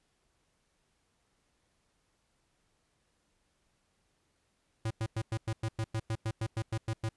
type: tone bursts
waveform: square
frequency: 111.1 Hz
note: A2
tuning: 17 cents sharp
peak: -31 dBFS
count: 15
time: 4.85-7.09 s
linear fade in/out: 5 ms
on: 56 ms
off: 100 ms
effects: pink hiss -75 dBFS RMS until 7.16 s + resampled to 24000 Hz